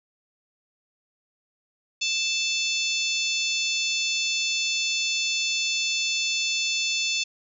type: harmonic tone with a mistuned harmonic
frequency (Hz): 880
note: A5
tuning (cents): 0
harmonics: 3 / 4 / 5 / 6 / 7 / 8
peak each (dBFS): -27 / -29 / -31 / -33 / -34 / -35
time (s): 2.01-7.24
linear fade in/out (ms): 10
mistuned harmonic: 7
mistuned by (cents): +19
effects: none

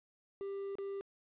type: tone with dropouts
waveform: triangle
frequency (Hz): 395.3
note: G4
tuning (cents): +15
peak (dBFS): -36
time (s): 0.41-1.01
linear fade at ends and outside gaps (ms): 0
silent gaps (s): 0.754-0.785
effects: resampled to 8000 Hz + 12-bit

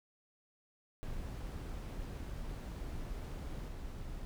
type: noise with level steps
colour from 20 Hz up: brown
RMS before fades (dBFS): -42 / -44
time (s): 1.03-4.25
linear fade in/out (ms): 0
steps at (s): 3.68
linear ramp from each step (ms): 2
effects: none

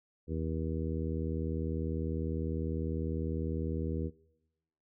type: harmonic tone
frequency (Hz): 80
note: D#2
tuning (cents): +49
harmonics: 1 / 2 / 3 / 4 / 5 / 6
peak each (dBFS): -35 / -38 / -40 / -41 / -42 / -43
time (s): 0.27-4.11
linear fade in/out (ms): 50
effects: noise-tail reverb RT60 0.9 s tail -20 dB re dry

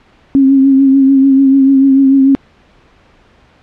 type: tone with vibrato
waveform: sine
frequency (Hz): 270.7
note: C#4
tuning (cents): -41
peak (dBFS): -4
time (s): 0.35-2.35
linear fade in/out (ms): 0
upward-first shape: triangle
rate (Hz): 6.8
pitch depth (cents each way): 38
effects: pink hiss -47 dBFS RMS until 3.62 s + low-pass 3000 Hz 12 dB/octave

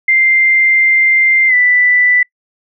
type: tone with pitch glide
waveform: sine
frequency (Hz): 2093 to 1981.2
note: C7 to B6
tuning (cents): 0 to +5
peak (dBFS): -7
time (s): 0.08-2.23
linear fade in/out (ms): 5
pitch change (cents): -95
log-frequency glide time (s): 1.48-1.54
effects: noise-tail reverb RT60 0.1 s tail -25 dB re dry

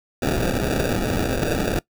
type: noise with sample-and-hold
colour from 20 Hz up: white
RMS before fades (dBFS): -22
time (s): 0.22-1.79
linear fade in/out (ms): 2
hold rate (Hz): 1050
effects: noise-tail reverb RT60 0.1 s tail -21 dB re dry

